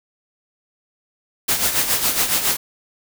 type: noise with tremolo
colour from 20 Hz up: white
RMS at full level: -17 dBFS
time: 1.48-2.57 s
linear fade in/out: 10 ms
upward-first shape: sine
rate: 7.2 Hz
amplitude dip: 60%
effects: none